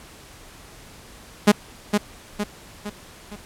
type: tone with echo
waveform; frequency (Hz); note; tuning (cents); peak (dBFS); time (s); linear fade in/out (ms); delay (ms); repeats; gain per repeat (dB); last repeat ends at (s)
sawtooth; 207.1; G#3; -5; -6; 1.47-1.52; 10; 460; 4; -6; 3.36
effects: pink hiss -45 dBFS RMS until 3.45 s + low-pass 12000 Hz 12 dB/octave